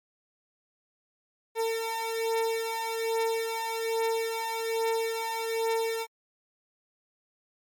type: beating tone pair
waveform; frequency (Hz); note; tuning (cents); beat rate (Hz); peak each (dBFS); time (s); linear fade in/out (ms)
30% pulse; 451.9 / 453.1; A4 / A#4; +46 / -49; 1.2; -29 / -27; 1.55-6.07; 50
effects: MP3 96 kbps